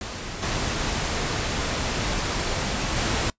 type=noise with level steps; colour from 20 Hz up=pink; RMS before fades=-33 / -26 / -24 dBFS; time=0.01-3.3 s; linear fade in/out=2 ms; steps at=0.42 / 2.96 s; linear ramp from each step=10 ms; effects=noise-tail reverb RT60 0.1 s tail -22 dB re dry + resampled to 16000 Hz